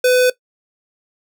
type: tone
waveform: square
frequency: 502 Hz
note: B4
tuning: 28 cents sharp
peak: -11 dBFS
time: 0.04-0.3 s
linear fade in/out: 5 ms
effects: noise-tail reverb RT60 0.1 s tail -17 dB re dry